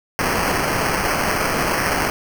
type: noise with sample-and-hold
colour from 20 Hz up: white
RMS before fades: -20 dBFS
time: 0.19-2.1 s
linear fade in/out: 0 ms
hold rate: 3675 Hz
effects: none